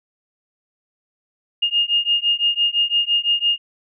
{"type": "beating tone pair", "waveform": "sine", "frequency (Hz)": [2834, 2839.9], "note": ["F7", "F7"], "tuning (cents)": [25, 28], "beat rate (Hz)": 5.9, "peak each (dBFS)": -19, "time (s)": [1.62, 3.58], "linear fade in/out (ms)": 10, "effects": []}